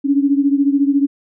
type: beating tone pair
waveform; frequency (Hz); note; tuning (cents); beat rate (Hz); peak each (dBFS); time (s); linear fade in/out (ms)
sine; 277.2 / 291.2; C#4 / D4; 0 / -15; 14; -13 / -17; 0.04-1.07; 20
effects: none